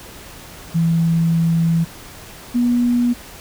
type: tone pair in turn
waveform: sine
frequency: 165.7 / 242 Hz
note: E3 / B3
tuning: +9 / -35 cents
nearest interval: perfect fifth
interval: 656 cents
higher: second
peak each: -13 dBFS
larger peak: neither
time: 0.74-1.85 / 2.54-3.14 s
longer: first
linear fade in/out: 20 ms
effects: pink hiss -38 dBFS RMS until 3.4 s